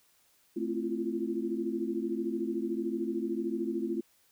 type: chord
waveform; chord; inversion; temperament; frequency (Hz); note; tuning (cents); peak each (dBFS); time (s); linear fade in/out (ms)
sine; F major seventh; first; equal with one note detuned; 220 / 261.6 / 335.8 / 349.2; A3 / C4 / E4 / F4; 0 / 0 / +32 / 0; -36 / -37 / -34 / -36; 0.56-4.01; 10
effects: white hiss -67 dBFS RMS until 4.31 s